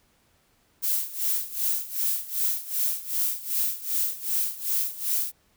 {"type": "noise with tremolo", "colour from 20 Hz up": "violet", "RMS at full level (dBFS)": -24, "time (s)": [0.82, 5.32], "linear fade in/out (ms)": 20, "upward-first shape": "sine", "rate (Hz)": 2.6, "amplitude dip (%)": 85, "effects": ["pink hiss -65 dBFS RMS until 5.56 s"]}